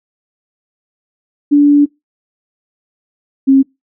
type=tone pair in turn; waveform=sine; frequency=289.5 / 270.1 Hz; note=D4 / C#4; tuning=-25 / -45 cents; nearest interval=minor second; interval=120 cents; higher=first; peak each=-4 dBFS; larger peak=neither; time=1.51-1.86 / 3.47-3.63 s; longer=first; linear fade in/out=20 ms; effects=noise-tail reverb RT60 0.2 s tail -23 dB re dry